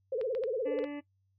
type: tone with vibrato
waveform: sine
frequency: 480.5 Hz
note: B4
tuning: 48 cents flat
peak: -29 dBFS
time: 0.12-0.85 s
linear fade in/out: 5 ms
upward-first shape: sine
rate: 17 Hz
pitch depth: 200 cents each way
type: clicks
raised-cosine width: 0.3 ms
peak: -30 dBFS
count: 5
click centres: 0.213 / 0.35 / 0.437 / 0.789 / 0.841 s
type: harmonic tone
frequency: 290 Hz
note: D4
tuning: 22 cents flat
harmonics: 1 / 2 / 3 / 4 / 6 / 7 / 8 / 9 / 10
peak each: -36 / -45 / -53 / -57 / -57 / -52 / -61 / -58 / -62 dBFS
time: 0.65-1.01 s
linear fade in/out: 20 ms
effects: noise-tail reverb RT60 0.1 s tail -17 dB re dry + added 96 Hz sine -70 dBFS peak until 1.38 s